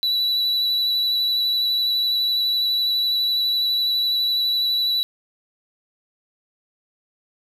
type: tone with vibrato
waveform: triangle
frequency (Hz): 3944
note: B7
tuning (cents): -3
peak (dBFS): -17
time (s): 0.03-5.03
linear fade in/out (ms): 0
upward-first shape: square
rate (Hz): 12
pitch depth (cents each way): 10
effects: none